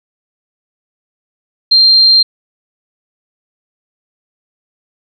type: tone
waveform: sine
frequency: 4177 Hz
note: C8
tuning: 4 cents flat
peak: -4 dBFS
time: 1.71-2.23 s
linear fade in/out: 10 ms
effects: none